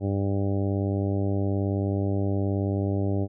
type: harmonic tone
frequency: 98.9 Hz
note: G2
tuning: 16 cents sharp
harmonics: 1 / 2 / 3 / 4 / 5 / 6 / 7 / 8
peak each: -25 / -31 / -30 / -33 / -39 / -36 / -43 / -44 dBFS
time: 0-3.28 s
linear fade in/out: 50 ms
effects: none